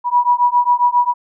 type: beating tone pair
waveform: sine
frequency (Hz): 969 / 976.4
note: B5 / B5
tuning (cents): -33 / -20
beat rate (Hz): 7.4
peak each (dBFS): -14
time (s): 0.04-1.14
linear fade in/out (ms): 50
effects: none